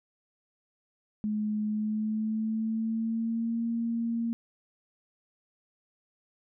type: tone with pitch glide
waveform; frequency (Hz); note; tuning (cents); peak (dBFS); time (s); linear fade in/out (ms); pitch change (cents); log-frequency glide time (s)
sine; 212.2 to 231.4; G#3 to A#3; +38 to -13; -27; 1.24-4.33; 0; +149; 1.66-3.64
effects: none